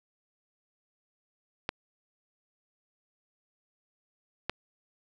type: clicks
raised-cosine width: 0.3 ms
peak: -13 dBFS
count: 2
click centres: 1.691 / 4.496 s
effects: none